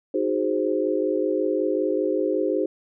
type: chord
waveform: sine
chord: Ab dominant seventh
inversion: second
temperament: equal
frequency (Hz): 311.1 / 370 / 415.3 / 523.3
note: Eb4 / Gb4 / Ab4 / C5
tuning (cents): 0 / 0 / 0 / 0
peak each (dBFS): -26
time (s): 0.14-2.66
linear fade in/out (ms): 5
effects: none